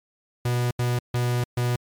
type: tone bursts at uneven times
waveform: 45% pulse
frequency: 122.2 Hz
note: B2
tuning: 18 cents flat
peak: -21 dBFS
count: 4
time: 0.45-0.71 / 0.79-0.99 / 1.14-1.44 / 1.57-1.76 s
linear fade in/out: 5 ms
effects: MP3 96 kbps